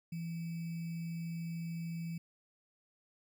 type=tone with sample-and-hold; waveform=sine; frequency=166.8 Hz; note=E3; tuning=21 cents sharp; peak=-37 dBFS; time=0.12-2.18 s; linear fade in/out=5 ms; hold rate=2450 Hz; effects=none